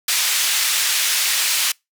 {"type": "band-pass noise", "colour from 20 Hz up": "pink", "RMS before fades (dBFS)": -19, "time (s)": [0.08, 1.72], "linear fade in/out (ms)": 5, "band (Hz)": [2400, 14000], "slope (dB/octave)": 12, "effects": ["noise-tail reverb RT60 0.2 s tail -26 dB re dry"]}